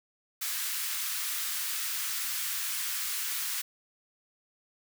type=high-pass noise; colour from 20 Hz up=white; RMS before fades=-33 dBFS; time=0.41-3.62 s; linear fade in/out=10 ms; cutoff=1200 Hz; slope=24 dB/octave; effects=none